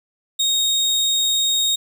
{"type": "tone", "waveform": "30% pulse", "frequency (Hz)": 3729, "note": "A#7", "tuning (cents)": 0, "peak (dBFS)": -14, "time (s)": [0.39, 1.76], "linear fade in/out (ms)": 10, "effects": []}